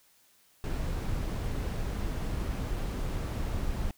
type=noise; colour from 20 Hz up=brown; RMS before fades=-32 dBFS; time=0.64-3.91 s; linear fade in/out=0 ms; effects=white hiss -64 dBFS RMS until 3.97 s